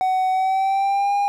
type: tone with pitch glide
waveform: triangle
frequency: 750 to 808.5 Hz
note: F#5 to G#5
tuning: +23 to -47 cents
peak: -15 dBFS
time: 0.01-1.28 s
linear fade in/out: 0 ms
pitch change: +130 cents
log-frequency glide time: 0.31-1.14 s
effects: none